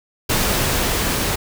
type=noise with level ramp; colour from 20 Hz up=pink; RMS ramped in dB=-18 to -21 dBFS; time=0.29-1.36 s; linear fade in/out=10 ms; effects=none

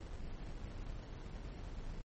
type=noise with sample-and-hold; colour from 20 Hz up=brown; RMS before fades=-45 dBFS; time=0-2.02 s; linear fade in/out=10 ms; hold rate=2450 Hz; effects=MP3 32 kbps

